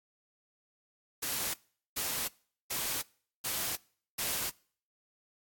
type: noise bursts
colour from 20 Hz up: white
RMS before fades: -34 dBFS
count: 5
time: 1.22-4.5 s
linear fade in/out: 10 ms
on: 320 ms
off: 420 ms
effects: noise-tail reverb RT60 0.5 s tail -24 dB re dry + AAC 64 kbps